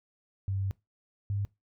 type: tone pair in turn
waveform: sine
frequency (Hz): 97.2 / 100.57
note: G2 / G2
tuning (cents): -14 / +45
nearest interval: minor second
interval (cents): 59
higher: second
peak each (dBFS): -28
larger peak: neither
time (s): 0.48-0.71 / 1.3-1.45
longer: first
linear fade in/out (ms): 0
effects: noise-tail reverb RT60 0.2 s tail -21 dB re dry